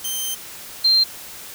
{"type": "tone pair in turn", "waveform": ["10% pulse", "sine"], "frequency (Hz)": [3119, 4163], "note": ["G7", "C8"], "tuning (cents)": [-9, -10], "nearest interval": "perfect fourth", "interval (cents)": 499, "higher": "second", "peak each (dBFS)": [-15, -12], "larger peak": "second", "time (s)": [[0.04, 0.35], [0.84, 1.04]], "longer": "first", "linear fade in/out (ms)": 10, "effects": ["white hiss -37 dBFS RMS until 1.54 s"]}